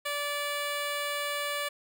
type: tone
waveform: 10% pulse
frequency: 580 Hz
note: D5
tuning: 22 cents flat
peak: -22 dBFS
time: 0.05-1.69 s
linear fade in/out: 10 ms
effects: none